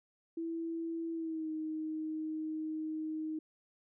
sine tone with pitch glide, 330.3 to 313 Hz, E4 to D#4, +4 to +10 cents, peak -35 dBFS, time 0.37-3.39 s, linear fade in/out 5 ms, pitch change -94 cents, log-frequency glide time 1.13-1.5 s, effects none

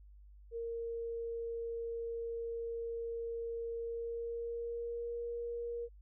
sine tone with pitch glide, 463.3 to 471.9 Hz, A#4 to A#4, -11 to +21 cents, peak -37 dBFS, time 0.51-5.89 s, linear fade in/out 50 ms, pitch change +32 cents, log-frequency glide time 3.76-5.22 s, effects added 50 Hz sine -54 dBFS peak until 6.01 s

